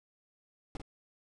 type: noise with echo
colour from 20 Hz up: brown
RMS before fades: -37 dBFS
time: 0.75-0.77 s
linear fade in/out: 2 ms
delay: 47 ms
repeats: 1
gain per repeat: -6 dB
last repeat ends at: 0.817 s
effects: resampled to 22050 Hz